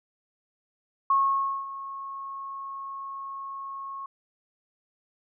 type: tone with ADSR envelope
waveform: sine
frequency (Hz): 1093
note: C#6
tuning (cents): -25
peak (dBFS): -18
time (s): 1.1-4.06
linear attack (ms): 4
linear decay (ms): 550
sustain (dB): -16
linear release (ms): 3
effects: none